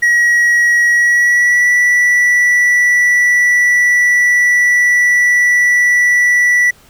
triangle tone with pitch glide, 1910 to 1958 Hz, A#6 to B6, +42 to -15 cents, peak -6 dBFS, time 0.02-6.71 s, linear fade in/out 10 ms, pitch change +43 cents, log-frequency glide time 0.9-1.7 s, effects pink hiss -46 dBFS RMS until 6.89 s

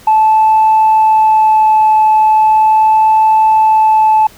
sine tone with vibrato, 870 Hz, A5, 20 cents flat, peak -4 dBFS, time 0.07-4.27 s, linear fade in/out 5 ms, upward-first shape sine, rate 0.38 Hz, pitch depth 8 cents each way, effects tanh soft clip ceiling -2 dBFS + pink hiss -40 dBFS RMS until 4.37 s

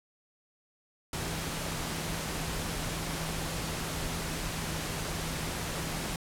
sine tone in noise, 161.3 Hz, E3, 37 cents flat, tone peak -40 dBFS, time 1.13-6.16 s, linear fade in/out 2 ms, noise pink, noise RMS -35 dBFS, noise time 1.13-6.16 s, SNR -8 dB, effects low-pass 12000 Hz 12 dB/octave

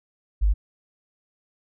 sine tone, 50.8 Hz, G#1, 38 cents flat, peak -16 dBFS, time 0.41-0.54 s, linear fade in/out 20 ms, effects none

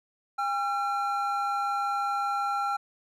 triangle tone pair together, 807 / 1360.1 Hz, G#5 / F6, -50 / -46 cents, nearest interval major sixth, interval 904 cents, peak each -27 dBFS, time 0.38-2.77 s, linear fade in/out 10 ms, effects none

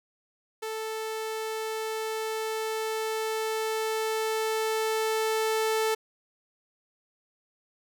sawtooth tone with level ramp, 440 Hz, A4, in tune, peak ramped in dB -28 to -20 dBFS, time 0.62-5.95 s, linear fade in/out 10 ms, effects none

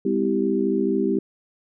sine tone cluster, 202.3 / 255.9 / 325.5 / 389.9 Hz, G#3 / C4 / E4 / G4, -45 / -38 / -22 / -9 cents, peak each -25 / -25 / -25 / -23 dBFS, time 0.05-1.19 s, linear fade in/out 5 ms, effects none

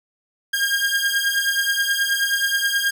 sawtooth beating tone pair, 1611 / 1620.4 Hz, G6 / G#6, +47 / -43 cents, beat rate 9.4 Hz, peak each -18 dBFS, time 0.53-2.91 s, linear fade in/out 10 ms, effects none

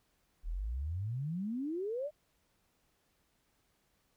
sine exponential sweep, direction up, 36.81 to 622.3 Hz, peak -34 dBFS, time 0.43-2.11 s, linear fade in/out 50 ms, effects pink hiss -75 dBFS RMS until 4.16 s

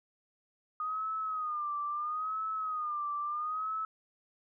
sine tone with vibrato, 1234 Hz, D#6, 15 cents flat, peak -32 dBFS, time 0.8-3.85 s, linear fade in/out 2 ms, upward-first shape sine, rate 0.75 Hz, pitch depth 91 cents each way, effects none

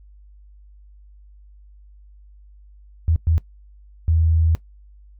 sine tone bursts at uneven times, 81.2 Hz, E2, 26 cents flat, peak -14 dBFS, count 3, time 3.08-3.16 / 3.27-3.38 / 4.08-4.55 s, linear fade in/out 0 ms, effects noise-tail reverb RT60 0.1 s tail -18 dB re dry + added 50 Hz sine -44 dBFS peak until 5.19 s

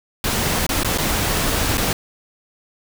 pink noise with dropouts, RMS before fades -20 dBFS, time 0.24-1.93 s, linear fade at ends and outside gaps 2 ms, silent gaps 0.666-0.691 / 0.834-0.846 / 0.977-0.983 / 1.773-1.779 s, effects none

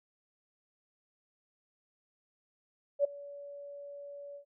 sine tone with ADSR envelope, 570 Hz, C#5, 48 cents sharp, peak -21 dBFS, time 2.99-4.45 s, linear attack 54 ms, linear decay 9 ms, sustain -22 dB, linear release 95 ms, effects none

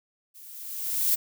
violet noise with level ramp, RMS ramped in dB -49 to -21 dBFS, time 0.34-1.16 s, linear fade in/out 20 ms, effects none

